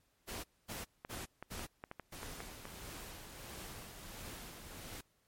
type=noise bursts; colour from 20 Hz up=pink; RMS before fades=-44 dBFS; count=4; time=0.27-1.67 s; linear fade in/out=20 ms; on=170 ms; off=240 ms
type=clicks; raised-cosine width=0.5 ms; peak=-29 dBFS; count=10; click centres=1.049 / 1.146 / 1.426 / 1.594 / 1.839 / 1.914 / 1.997 / 2.231 / 2.404 / 2.654 s
type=noise with tremolo; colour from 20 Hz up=pink; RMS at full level=-47 dBFS; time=2.12-5.01 s; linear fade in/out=5 ms; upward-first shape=triangle; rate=1.5 Hz; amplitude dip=45%
effects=pink hiss -75 dBFS RMS until 5.27 s + MP3 64 kbps